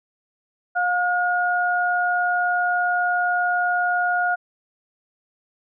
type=tone pair together; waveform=sine; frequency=713 / 1436.3 Hz; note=F5 / F6; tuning=+36 / +48 cents; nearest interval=octave; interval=1212 cents; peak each=-21 / -21 dBFS; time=0.75-4.36 s; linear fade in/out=20 ms; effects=none